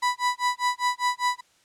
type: tone with tremolo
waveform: 35% pulse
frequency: 987.8 Hz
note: B5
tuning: in tune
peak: -18 dBFS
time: 0.02-1.41 s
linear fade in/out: 10 ms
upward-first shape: sine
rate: 5 Hz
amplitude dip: 100%
effects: white hiss -62 dBFS RMS until 1.64 s + low-pass 8000 Hz 12 dB/octave